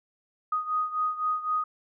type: beating tone pair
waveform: sine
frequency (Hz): 1244.5 / 1248.4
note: D#6 / D#6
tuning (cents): 0 / +5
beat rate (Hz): 3.9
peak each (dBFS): -27 / -31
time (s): 0.52-1.64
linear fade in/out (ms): 5
effects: none